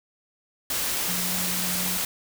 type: tone in noise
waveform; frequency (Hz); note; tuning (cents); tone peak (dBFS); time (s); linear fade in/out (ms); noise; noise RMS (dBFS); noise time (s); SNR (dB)
sine; 180.5; F#3; -43; -33; 1.08-1.97; 2; white; -27; 0.7-2.05; -9
effects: none